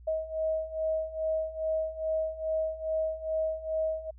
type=beating tone pair; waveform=sine; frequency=633 / 635.4 Hz; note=D#5 / D#5; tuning=+30 / +36 cents; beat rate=2.4 Hz; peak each=-33 / -30 dBFS; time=0.07-4.11 s; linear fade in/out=10 ms; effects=added 60 Hz sine -48 dBFS peak until 4.18 s